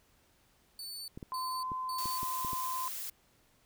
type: tone bursts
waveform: sawtooth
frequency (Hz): 4496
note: C#8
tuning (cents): +24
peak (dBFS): -38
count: 3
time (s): 0.79-2.18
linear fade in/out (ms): 2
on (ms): 290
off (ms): 260
type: clicks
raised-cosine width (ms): 3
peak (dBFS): -30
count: 7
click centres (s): 1.175 / 1.228 / 1.718 / 2.057 / 2.231 / 2.448 / 2.532
type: tone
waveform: sine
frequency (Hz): 1028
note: C6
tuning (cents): -31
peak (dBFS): -34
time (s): 1.32-2.88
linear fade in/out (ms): 0
type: noise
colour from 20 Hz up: blue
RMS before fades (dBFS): -40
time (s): 1.98-3.1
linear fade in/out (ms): 5
effects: pink hiss -68 dBFS RMS until 3.65 s